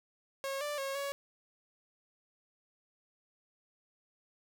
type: tone with pitch steps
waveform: sawtooth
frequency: 545 / 588 / 545 / 560 Hz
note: C#5 / D5 / C#5 / C#5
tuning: -29 / +2 / -29 / +18 cents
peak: -31 dBFS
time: 0.44-1.12 s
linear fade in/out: 0 ms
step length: 170 ms
effects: none